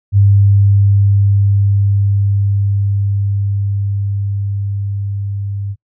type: tone with level ramp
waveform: sine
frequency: 100 Hz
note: G2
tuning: 35 cents sharp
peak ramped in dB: -5 to -18 dBFS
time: 0.12-5.76 s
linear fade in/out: 50 ms
effects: noise-tail reverb RT60 0.1 s tail -25 dB re dry